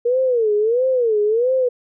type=tone with vibrato; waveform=sine; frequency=466.2 Hz; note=A#4; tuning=in tune; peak=-14 dBFS; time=0.05-1.69 s; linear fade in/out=10 ms; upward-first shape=sine; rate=1.5 Hz; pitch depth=200 cents each way; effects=none